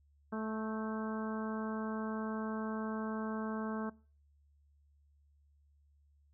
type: harmonic tone with a mistuned harmonic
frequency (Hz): 218.5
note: A3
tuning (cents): -12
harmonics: 1 / 2 / 3 / 4 / 5 / 6 / 7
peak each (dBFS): -37 / -43 / -46 / -48 / -47 / -49 / -50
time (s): 0.32-3.9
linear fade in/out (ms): 10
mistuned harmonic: 7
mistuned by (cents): +25
effects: noise-tail reverb RT60 0.4 s tail -22 dB re dry + added 72 Hz sine -65 dBFS peak until 6.33 s